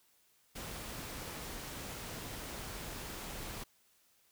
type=noise; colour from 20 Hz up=pink; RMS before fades=-44 dBFS; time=0.55-3.64 s; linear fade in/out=10 ms; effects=white hiss -70 dBFS RMS until 4.31 s